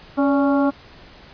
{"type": "harmonic tone with a mistuned harmonic", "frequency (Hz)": 277.2, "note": "C#4", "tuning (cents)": 0, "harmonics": [1, 2, 3, 4, 5], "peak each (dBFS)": [-16, -22, -26, -28, -30], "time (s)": [0.17, 0.71], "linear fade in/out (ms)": 20, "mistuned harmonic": 2, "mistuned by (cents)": 65, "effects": ["pink hiss -45 dBFS RMS until 1.33 s", "resampled to 11025 Hz"]}